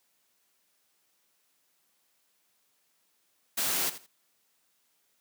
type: noise with echo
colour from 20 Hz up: white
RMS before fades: -29 dBFS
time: 3.57-3.9 s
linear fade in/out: 10 ms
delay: 83 ms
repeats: 2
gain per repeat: -14 dB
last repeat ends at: 4.066 s
effects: white hiss -72 dBFS RMS until 5.2 s + high-pass 150 Hz 12 dB/octave

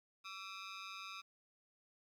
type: ring-modulated tone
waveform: 15% pulse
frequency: 1244.5 Hz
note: D#6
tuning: in tune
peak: -37 dBFS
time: 0.24-1.22 s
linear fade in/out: 20 ms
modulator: 97.5 Hz
effects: low-pass 6000 Hz 12 dB/octave + 12-bit

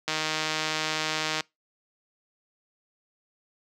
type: click train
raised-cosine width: 0.2 ms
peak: -10 dBFS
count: 208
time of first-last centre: 0.08-1.407 s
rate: 156 Hz
effects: noise-tail reverb RT60 0.2 s tail -25 dB re dry + high-pass 150 Hz 12 dB/octave

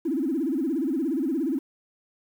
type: tone with vibrato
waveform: triangle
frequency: 293.7 Hz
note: D4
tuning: in tune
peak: -19 dBFS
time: 0.05-1.59 s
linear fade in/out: 10 ms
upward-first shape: sine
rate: 17 Hz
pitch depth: 270 cents each way
effects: tanh soft clip ceiling -21 dBFS + 9-bit

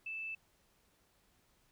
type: tone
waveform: sine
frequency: 2637 Hz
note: E7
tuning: in tune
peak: -39 dBFS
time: 0.06-0.35 s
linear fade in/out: 5 ms
effects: pink hiss -72 dBFS RMS until 1.71 s

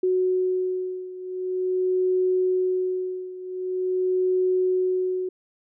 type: beating tone pair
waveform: sine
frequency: 369 / 369.45 Hz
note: F#4 / F#4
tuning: -5 / -3 cents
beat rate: 0.45 Hz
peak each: -23 / -26 dBFS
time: 0.03-5.29 s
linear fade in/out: 5 ms
effects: none

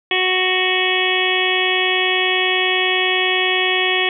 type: harmonic tone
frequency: 370 Hz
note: F#4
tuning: in tune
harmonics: 1 / 2 / 3 / 5 / 6 / 7 / 8 / 9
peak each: -22 / -25 / -28 / -22 / -22 / -23 / -24 / -22 dBFS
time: 0.11-4.09 s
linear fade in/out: 2 ms
effects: none

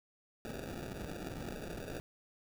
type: noise with sample-and-hold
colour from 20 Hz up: white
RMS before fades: -43 dBFS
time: 0.45-2 s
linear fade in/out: 0 ms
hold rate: 1050 Hz
effects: none

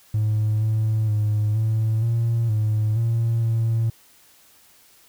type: tone with pitch steps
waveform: triangle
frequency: 107.5 / 109.4 / 106 / 110.3 / 115.7 / 107.7 / 115 / 113.6 Hz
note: A2 / A2 / G#2 / A2 / A#2 / A2 / A#2 / A#2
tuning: -40 / -9 / +36 / +5 / -13 / -37 / -23 / -44 cents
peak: -15 dBFS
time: 0.14-3.9 s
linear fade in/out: 5 ms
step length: 470 ms
effects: tanh soft clip ceiling -14 dBFS + white hiss -54 dBFS RMS until 5.08 s

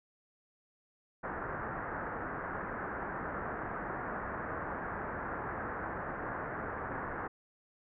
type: low-pass noise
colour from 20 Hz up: white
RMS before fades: -39 dBFS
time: 1.23-7.28 s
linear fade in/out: 10 ms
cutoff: 1700 Hz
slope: 48 dB/octave
effects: none

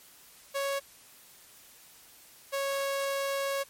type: tone pair in turn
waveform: sawtooth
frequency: 554.4 / 552 Hz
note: C#5 / C#5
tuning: 0 / -7 cents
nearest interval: unison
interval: 7 cents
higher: first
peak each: -25 dBFS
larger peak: neither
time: 0.54-0.8 / 2.52-3.64 s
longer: second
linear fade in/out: 20 ms
effects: white hiss -55 dBFS RMS until 3.69 s + MP3 64 kbps

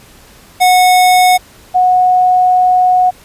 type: tone pair in turn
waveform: square / sine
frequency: 732 / 732 Hz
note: F#5 / F#5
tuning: -19 / -19 cents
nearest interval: unison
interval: 0 cents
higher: neither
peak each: -6 dBFS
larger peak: neither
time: 0.6-1.38 / 1.74-3.11 s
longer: second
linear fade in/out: 20 ms
effects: pink hiss -41 dBFS RMS until 3.24 s + resampled to 32000 Hz

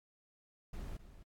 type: noise with echo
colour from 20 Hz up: brown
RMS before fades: -43 dBFS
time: 0.73-0.97 s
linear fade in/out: 5 ms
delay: 260 ms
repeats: 1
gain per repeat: -12 dB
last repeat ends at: 1.23 s
effects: AAC 64 kbps

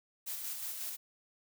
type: noise with tremolo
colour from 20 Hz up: blue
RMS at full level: -39 dBFS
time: 0.26-0.97 s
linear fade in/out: 20 ms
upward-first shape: square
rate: 5.5 Hz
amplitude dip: 30%
effects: none

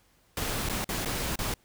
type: noise with dropouts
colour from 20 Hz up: pink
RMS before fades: -31 dBFS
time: 0.37-1.54 s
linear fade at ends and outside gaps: 2 ms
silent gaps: 0.689-0.696 / 0.844-0.89 / 1.049-1.057 / 1.357-1.389 s
effects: pink hiss -65 dBFS RMS until 1.64 s

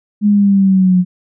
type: linear sweep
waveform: sine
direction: down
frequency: 209.2 to 179 Hz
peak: -7 dBFS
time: 0.21-1.05 s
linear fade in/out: 50 ms
effects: none

